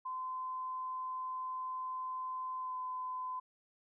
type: tone with pitch glide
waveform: sine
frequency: 1028 to 1018 Hz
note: C6 to C6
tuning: -31 to -48 cents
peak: -37 dBFS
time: 0.05-3.4 s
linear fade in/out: 10 ms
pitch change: -17 cents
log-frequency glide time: 2.59-2.76 s
effects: none